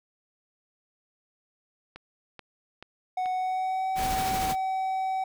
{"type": "click train", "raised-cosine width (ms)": 0.3, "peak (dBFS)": -26, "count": 4, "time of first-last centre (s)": [1.96, 3.259], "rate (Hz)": 2.31}
{"type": "tone with pitch glide", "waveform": "triangle", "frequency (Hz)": [740, 760.4], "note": ["F#5", "F#5"], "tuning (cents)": [0, 47], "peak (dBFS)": -24, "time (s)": [3.17, 5.24], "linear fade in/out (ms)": 5, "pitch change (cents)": 47, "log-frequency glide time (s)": [3.31, 3.92]}
{"type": "noise with tremolo", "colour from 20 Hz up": "pink", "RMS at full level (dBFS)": -31, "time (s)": [3.95, 4.56], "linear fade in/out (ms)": 50, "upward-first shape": "sine", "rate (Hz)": 13, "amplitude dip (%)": 30}
{"effects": []}